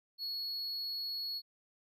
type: tone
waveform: triangle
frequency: 4356 Hz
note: C#8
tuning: 31 cents flat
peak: -35 dBFS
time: 0.18-1.42 s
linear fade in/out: 50 ms
effects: none

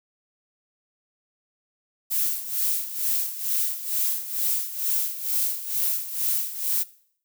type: noise with tremolo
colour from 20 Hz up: violet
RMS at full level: -23 dBFS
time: 2.1-6.84 s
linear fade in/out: 20 ms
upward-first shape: sine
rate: 2.2 Hz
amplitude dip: 75%
effects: noise-tail reverb RT60 0.6 s tail -20 dB re dry

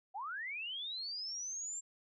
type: linear sweep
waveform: sine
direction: up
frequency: 716 to 7459 Hz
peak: -39 dBFS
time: 0.14-1.81 s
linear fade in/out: 20 ms
effects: none

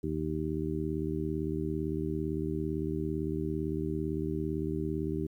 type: harmonic tone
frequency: 77.78 Hz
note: D#2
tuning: in tune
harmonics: 1 / 2 / 3 / 4 / 5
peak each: -38 / -36 / -39 / -35 / -36 dBFS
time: 0.03-5.27 s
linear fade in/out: 10 ms
effects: 11-bit

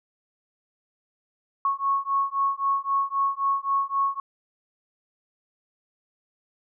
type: beating tone pair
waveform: sine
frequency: 1100 / 1103.8 Hz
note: C#6 / C#6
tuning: -14 / -8 cents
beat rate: 3.8 Hz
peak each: -25 dBFS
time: 1.65-4.2 s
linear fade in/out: 2 ms
effects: none

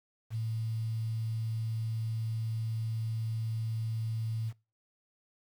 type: tone with quantisation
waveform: sine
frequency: 112 Hz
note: A2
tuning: 31 cents sharp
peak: -31 dBFS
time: 0.3-4.53 s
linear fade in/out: 50 ms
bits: 9
effects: noise-tail reverb RT60 0.3 s tail -23 dB re dry

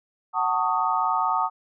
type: chord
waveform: sine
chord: D# half-diminished seventh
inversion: first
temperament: just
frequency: 746.7 / 896 / 1120.1 / 1244.5 Hz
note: F#5 / A5 / C#6 / D#6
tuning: +16 / +31 / +18 / 0 cents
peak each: -27 / -25 / -28 / -25 dBFS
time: 0.33-1.5 s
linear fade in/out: 50 ms
effects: none

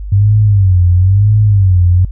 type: tone with vibrato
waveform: sine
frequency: 97 Hz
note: G2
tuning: 18 cents flat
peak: -5 dBFS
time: 0.12-2.05 s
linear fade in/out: 5 ms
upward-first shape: sine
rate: 1 Hz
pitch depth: 160 cents each way
effects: added 50 Hz sine -20 dBFS peak until 2.11 s

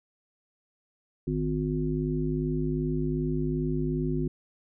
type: harmonic tone with a mistuned harmonic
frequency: 51.3 Hz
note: G#1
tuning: 21 cents flat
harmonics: 1 / 3 / 5 / 7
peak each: -34 / -29 / -31 / -32 dBFS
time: 1.27-4.28 s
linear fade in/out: 5 ms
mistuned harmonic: 1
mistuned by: +92 cents
effects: none

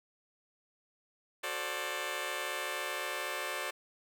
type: chord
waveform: 10% pulse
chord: D dominant seventh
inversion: first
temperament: just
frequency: 367.1 / 440.5 / 528.6 / 587.3 Hz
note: F#4 / A4 / C5 / D5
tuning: -14 / +2 / +18 / 0 cents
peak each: -35 / -35 / -32 / -31 dBFS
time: 1.43-3.71 s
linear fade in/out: 10 ms
effects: none

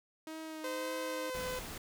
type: tone with vibrato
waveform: sawtooth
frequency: 314.7 Hz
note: D#4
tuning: 20 cents sharp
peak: -38 dBFS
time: 0.27-1.3 s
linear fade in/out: 2 ms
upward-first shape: sine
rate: 1.8 Hz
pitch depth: 20 cents each way
type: tone with pitch glide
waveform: sawtooth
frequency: 514 to 506.6 Hz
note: C5 to B4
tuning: -31 to +44 cents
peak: -33 dBFS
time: 0.64-1.59 s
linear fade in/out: 2 ms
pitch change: -25 cents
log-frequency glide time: 1.29-1.38 s
type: noise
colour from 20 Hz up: pink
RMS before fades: -44 dBFS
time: 1.34-1.78 s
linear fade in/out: 5 ms
effects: none

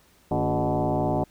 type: tone with frequency modulation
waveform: sine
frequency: 228 Hz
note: A#3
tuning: 38 cents flat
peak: -21 dBFS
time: 0.31-1.24 s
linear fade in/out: 5 ms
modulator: 128 Hz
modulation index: 4.8
effects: pink hiss -59 dBFS RMS until 1.3 s

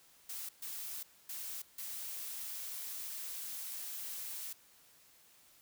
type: noise bursts at uneven times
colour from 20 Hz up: blue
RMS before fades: -43 dBFS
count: 4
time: 0.29-0.49 / 0.62-1.03 / 1.29-1.62 / 1.78-4.53 s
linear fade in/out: 5 ms
effects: white hiss -64 dBFS RMS until 5.61 s

